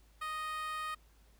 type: tone with high-pass filter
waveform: 10% pulse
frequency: 622.3 Hz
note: D#5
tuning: in tune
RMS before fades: -39 dBFS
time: 0.21-0.95 s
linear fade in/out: 10 ms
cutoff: 1300 Hz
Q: 4.9
effects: added 53 Hz sine -61 dBFS peak until 1.39 s + pink hiss -69 dBFS RMS until 1.39 s